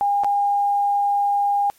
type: tone with dropouts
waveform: sine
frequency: 810 Hz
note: G#5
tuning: 43 cents flat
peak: -16 dBFS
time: 0.01-1.7 s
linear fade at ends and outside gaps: 0 ms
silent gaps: 0.236-0.245 s
effects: white hiss -55 dBFS RMS until 1.78 s + MP3 64 kbps